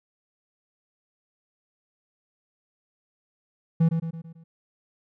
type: tone with echo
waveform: triangle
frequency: 164.3 Hz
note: E3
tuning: 5 cents flat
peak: -14 dBFS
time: 3.8-3.89 s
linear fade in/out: 10 ms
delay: 110 ms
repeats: 5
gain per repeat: -6 dB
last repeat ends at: 4.44 s
effects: none